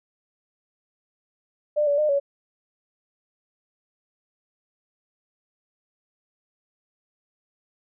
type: tone with pitch steps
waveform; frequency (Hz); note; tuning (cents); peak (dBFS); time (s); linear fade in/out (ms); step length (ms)
sine; 597 / 574 / 606 / 562; D5 / D5 / D#5 / C#5; +28 / -40 / -46 / +24; -18; 1.76-2.2; 20; 110
effects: none